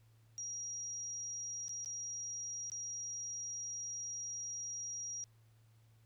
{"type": "tone with dropouts", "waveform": "sine", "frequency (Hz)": 5710, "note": "F8", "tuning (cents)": 37, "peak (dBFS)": -40, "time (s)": [0.38, 5.24], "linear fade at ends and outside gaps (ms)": 0, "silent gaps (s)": [[1.682, 1.693], [1.847, 1.859], [2.699, 2.718]], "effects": ["added 112 Hz sine -63 dBFS peak until 6.05 s", "pink hiss -75 dBFS RMS until 6.05 s"]}